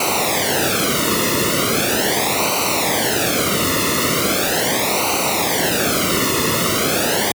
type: noise with flanger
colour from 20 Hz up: pink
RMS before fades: -18 dBFS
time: 0-7.32 s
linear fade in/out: 5 ms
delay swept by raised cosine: 0.58 to 1.29 ms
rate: 0.39 Hz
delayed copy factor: -1
effects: high-pass 80 Hz 12 dB/octave